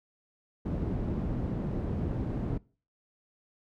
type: low-pass noise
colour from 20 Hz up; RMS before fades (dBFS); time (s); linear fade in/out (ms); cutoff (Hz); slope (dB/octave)
white; -32; 0.65-2.58; 10; 230; 12
effects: noise-tail reverb RT60 0.4 s tail -24 dB re dry